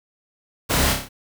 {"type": "noise with echo", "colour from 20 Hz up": "pink", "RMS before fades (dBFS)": -21, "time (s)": [0.69, 0.94], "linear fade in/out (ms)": 20, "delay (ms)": 30, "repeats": 5, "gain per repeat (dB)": -4, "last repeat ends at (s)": 1.09, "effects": []}